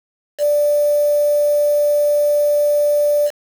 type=tone with quantisation; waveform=sine; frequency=587.3 Hz; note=D5; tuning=in tune; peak=-12 dBFS; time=0.38-3.31 s; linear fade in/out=50 ms; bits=5; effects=none